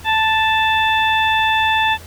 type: harmonic tone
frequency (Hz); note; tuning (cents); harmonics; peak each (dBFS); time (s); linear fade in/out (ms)
880; A5; 0; 1 / 2 / 3 / 4; -16 / -19 / -21 / -22; 0.04-1.98; 50
effects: added 82 Hz sine -37 dBFS peak until 2.06 s + pink hiss -40 dBFS RMS until 2.06 s